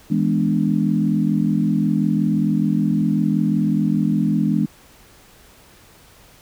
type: chord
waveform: sine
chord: E dominant seventh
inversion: none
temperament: equal with one note detuned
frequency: 162.45 / 207.7 / 246.9 / 293.7 Hz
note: E3 / G#3 / B3 / D4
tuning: -25 / 0 / 0 / 0 cents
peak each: -21 / -19 / -23 / -23 dBFS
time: 0.1-4.66 s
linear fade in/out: 10 ms
effects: pink hiss -49 dBFS RMS until 6.41 s